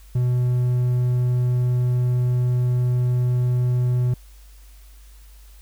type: tone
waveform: triangle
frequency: 123.9 Hz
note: B2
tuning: 6 cents sharp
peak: -15 dBFS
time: 0.15-4.14 s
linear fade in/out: 5 ms
effects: added 50 Hz sine -43 dBFS peak until 5.61 s + white hiss -55 dBFS RMS until 5.61 s